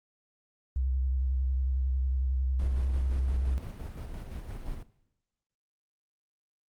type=tone with vibrato; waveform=sine; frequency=65 Hz; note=C2; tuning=11 cents flat; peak=-26 dBFS; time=0.76-3.58 s; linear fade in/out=0 ms; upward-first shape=sine; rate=11 Hz; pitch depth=53 cents each way
type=noise with tremolo; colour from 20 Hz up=brown; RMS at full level=-38 dBFS; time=2.59-4.83 s; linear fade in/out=5 ms; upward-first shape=square; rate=5.8 Hz; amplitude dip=35%
effects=noise-tail reverb RT60 0.9 s tail -18 dB re dry + Opus 32 kbps